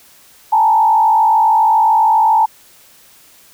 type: tone with frequency modulation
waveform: sine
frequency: 880 Hz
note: A5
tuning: in tune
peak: -8 dBFS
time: 0.52-2.46 s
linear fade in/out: 10 ms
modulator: 52.7 Hz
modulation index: 0.89
effects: white hiss -46 dBFS RMS until 3.53 s